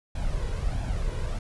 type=noise with flanger; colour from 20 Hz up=brown; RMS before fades=-28 dBFS; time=0.15-1.39 s; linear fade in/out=5 ms; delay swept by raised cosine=1.2 to 2.08 ms; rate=1.5 Hz; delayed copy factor=+0.6; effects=resampled to 24000 Hz